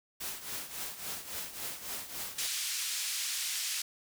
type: noise with tremolo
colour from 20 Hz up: white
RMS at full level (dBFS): -37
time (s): 0.2-2.47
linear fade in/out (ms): 10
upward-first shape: triangle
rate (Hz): 3.6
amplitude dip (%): 75
type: band-pass noise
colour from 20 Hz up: white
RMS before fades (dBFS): -35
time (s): 2.38-3.82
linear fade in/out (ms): 5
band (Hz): 2400 to 8400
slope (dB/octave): 12
effects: none